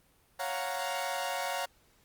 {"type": "chord", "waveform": "sawtooth", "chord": "Gb major seventh", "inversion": "second", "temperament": "equal", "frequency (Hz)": [554.4, 698.5, 740, 932.3], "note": ["Db5", "F5", "Gb5", "Bb5"], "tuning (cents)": [0, 0, 0, 0], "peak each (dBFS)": -34, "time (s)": [0.39, 1.66], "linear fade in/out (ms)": 10, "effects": ["pink hiss -66 dBFS RMS until 2.04 s", "Opus 32 kbps"]}